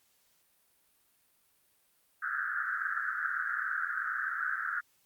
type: band-pass noise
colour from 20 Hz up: white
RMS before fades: -34 dBFS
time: 2.22-4.81 s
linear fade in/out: 10 ms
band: 1300 to 1700 Hz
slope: 96 dB/octave
effects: white hiss -70 dBFS RMS until 5.05 s + Opus 48 kbps